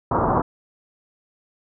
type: low-pass noise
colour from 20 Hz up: white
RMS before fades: -20 dBFS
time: 0.11-0.42 s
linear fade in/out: 5 ms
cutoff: 1200 Hz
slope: 48 dB/octave
effects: none